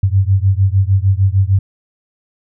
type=beating tone pair; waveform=sine; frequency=94 / 100.6 Hz; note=F#2 / G2; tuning=+28 / +45 cents; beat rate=6.6 Hz; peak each=-12 / -13 dBFS; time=0.03-1.59 s; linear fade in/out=5 ms; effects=none